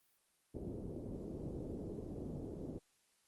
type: low-pass noise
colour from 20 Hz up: white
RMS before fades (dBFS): -45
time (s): 0.54-2.79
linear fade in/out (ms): 10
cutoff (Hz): 420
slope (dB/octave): 24
effects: white hiss -75 dBFS RMS until 3.27 s + Opus 32 kbps

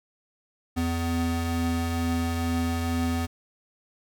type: tone pair together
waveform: square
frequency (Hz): 84.3 / 250.7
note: E2 / B3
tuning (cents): +39 / +26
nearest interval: octave + perfect fifth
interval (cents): 1887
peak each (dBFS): -28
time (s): 0.76-3.27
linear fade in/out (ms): 20
effects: none

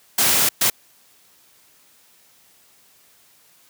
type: noise bursts at uneven times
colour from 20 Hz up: white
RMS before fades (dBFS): -17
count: 2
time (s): 0.18-0.49 / 0.61-0.7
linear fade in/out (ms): 5
effects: white hiss -55 dBFS RMS until 3.69 s + high-pass 80 Hz 12 dB/octave

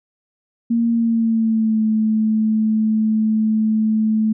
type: tone with pitch glide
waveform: sine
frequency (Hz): 232.2 to 217.9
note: A#3 to A3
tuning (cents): -7 to -17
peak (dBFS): -14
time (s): 0.7-4.33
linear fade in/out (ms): 10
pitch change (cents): -110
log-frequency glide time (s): 0.91-1.82
effects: none

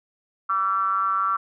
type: ring-modulated tone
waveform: triangle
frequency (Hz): 98.1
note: G2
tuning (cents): +2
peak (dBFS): -15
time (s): 0.49-1.37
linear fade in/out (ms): 10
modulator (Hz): 1250
effects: none

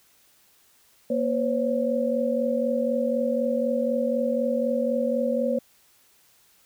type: tone cluster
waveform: sine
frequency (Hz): 236.7 / 512 / 556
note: A#3 / C5 / C#5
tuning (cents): +27 / -38 / +5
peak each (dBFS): -26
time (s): 1.1-5.59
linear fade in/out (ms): 5
effects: white hiss -60 dBFS RMS until 6.65 s

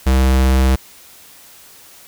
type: tone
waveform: square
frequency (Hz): 65.41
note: C2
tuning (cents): 0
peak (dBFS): -11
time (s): 0.06-0.76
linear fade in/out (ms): 10
effects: white hiss -43 dBFS RMS until 2.07 s

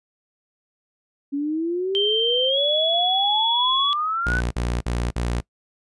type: exponential sweep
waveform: sine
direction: up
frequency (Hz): 277.2 to 1527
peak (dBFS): -21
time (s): 1.32-4.41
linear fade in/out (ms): 20
type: tone with pitch glide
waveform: sine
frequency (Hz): 3136 to 3381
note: G7 to G#7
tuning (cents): 0 to +30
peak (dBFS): -19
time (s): 1.95-3.93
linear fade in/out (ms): 0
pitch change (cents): +130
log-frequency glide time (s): 2.48-2.59
type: tone bursts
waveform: sawtooth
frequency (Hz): 59.5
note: A#1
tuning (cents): +36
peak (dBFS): -18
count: 4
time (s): 4.26-5.407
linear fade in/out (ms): 10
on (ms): 250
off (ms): 49
effects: noise-tail reverb RT60 0.1 s tail -22 dB re dry + resampled to 24000 Hz

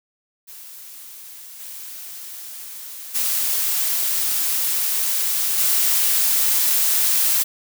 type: noise with level steps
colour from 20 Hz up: blue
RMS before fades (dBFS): -39 / -35 / -21 / -18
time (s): 0.47-7.44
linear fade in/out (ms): 20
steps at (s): 1.59 / 3.14 / 5.57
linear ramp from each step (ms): 20
effects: none

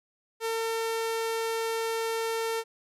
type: tone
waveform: sawtooth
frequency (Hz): 452.5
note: A4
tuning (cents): +48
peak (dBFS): -24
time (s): 0.4-2.64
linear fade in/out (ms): 50
effects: resampled to 32000 Hz

